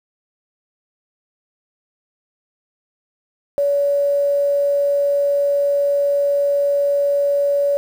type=tone with quantisation; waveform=sine; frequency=568 Hz; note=C#5; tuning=42 cents sharp; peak=-14 dBFS; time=3.58-7.77 s; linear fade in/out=0 ms; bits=7; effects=none